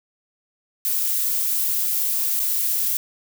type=noise with dropouts; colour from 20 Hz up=violet; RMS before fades=-22 dBFS; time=0.85-2.97 s; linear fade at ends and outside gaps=0 ms; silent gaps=2.395-2.4 s; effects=none